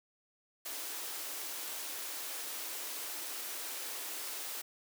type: high-pass noise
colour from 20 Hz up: white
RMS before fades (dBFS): -41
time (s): 0.65-4.62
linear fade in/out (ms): 10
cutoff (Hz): 270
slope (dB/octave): 96
effects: none